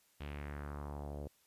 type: tone with low-pass filter sweep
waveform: sawtooth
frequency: 72.5 Hz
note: D2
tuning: 22 cents flat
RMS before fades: -44 dBFS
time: 0.2-1.28 s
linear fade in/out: 10 ms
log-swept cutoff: 3100 to 520 Hz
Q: 2.4
effects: white hiss -71 dBFS RMS until 1.46 s + resampled to 32000 Hz